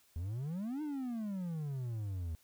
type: exponential two-way sweep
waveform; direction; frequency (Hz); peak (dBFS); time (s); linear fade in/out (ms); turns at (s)
triangle; up then down; 78.5 to 311.1 to 78.5; -34; 0.16-2.35; 0; 0.82
effects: white hiss -68 dBFS RMS until 2.43 s